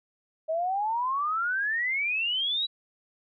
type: exponential sweep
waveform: sine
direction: up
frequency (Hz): 624 to 3951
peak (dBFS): -25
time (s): 0.48-2.67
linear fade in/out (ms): 20
effects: none